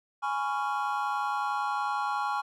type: chord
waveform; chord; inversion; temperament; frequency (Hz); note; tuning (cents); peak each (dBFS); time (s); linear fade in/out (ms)
triangle; C# dominant seventh; second; just; 831.5 / 997.9 / 1108.7 / 1385.9; G#5 / B5 / C#6 / E#6; +2 / +18 / 0 / -14; -29 / -35 / -31 / -33; 0.22-2.42; 20
effects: none